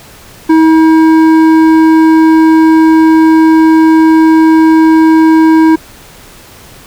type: tone with hard clipping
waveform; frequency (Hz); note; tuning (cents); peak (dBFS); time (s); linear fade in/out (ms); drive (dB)
sine; 320; D#4; +49; -4; 0.49-5.76; 10; 10
effects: pink hiss -35 dBFS RMS until 6.86 s